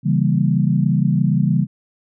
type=chord; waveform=sine; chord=C# diminished seventh; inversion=none; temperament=equal; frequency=138.59 / 164.81 / 196 / 233.1 Hz; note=C#3 / E3 / G3 / Bb3; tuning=0 / 0 / 0 / 0 cents; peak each=-18 / -18 / -19 / -24 dBFS; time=0.03-1.67 s; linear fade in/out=50 ms; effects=none